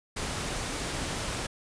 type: noise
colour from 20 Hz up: pink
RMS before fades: -33 dBFS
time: 0.16-1.47 s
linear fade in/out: 10 ms
effects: resampled to 22050 Hz